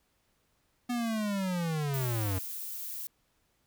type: linear sweep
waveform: square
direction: down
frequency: 246.9 to 90.4 Hz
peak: -30 dBFS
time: 0.89-2.39 s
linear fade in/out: 10 ms
type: noise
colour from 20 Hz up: violet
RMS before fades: -39 dBFS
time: 1.94-3.07 s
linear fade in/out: 0 ms
effects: pink hiss -73 dBFS RMS until 3.66 s